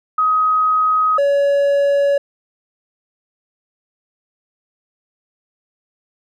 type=tone pair in turn; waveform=sine / triangle; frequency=1261 / 564.6 Hz; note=D#6 / C#5; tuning=+23 / +32 cents; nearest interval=octave + major second; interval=1391 cents; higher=first; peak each=-12 / -10 dBFS; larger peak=second; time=0.18-1.18 / 1.18-2.18 s; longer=neither; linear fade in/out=5 ms; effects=none